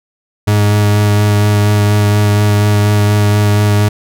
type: tone with vibrato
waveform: 40% pulse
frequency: 103.83 Hz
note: G#2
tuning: in tune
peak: -7 dBFS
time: 0.47-3.89 s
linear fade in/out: 10 ms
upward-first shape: sine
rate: 4.2 Hz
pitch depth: 13 cents each way
effects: none